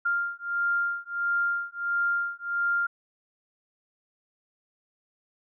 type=beating tone pair; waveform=sine; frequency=1396.9 / 1398.4 Hz; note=F6 / F6; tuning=0 / +2 cents; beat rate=1.5 Hz; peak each=-28 dBFS; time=0.05-2.87 s; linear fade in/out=10 ms; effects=none